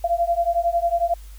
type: beating tone pair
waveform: sine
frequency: 680 / 691 Hz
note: F5 / F5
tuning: -46 / -19 cents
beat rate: 11 Hz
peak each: -21 dBFS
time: 0.04-1.14 s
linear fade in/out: 5 ms
effects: added 50 Hz sine -37 dBFS peak until 1.38 s + white hiss -52 dBFS RMS until 1.38 s